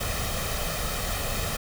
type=noise with comb filter; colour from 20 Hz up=pink; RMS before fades=-29 dBFS; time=0-1.57 s; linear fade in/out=10 ms; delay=1.6 ms; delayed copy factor=+0.6; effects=none